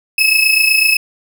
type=tone pair together; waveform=35% pulse; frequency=2572 / 2600 Hz; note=E7 / E7; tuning=-43 / -24 cents; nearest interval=unison; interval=19 cents; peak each=-11 dBFS; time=0.18-0.97 s; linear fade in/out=5 ms; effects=none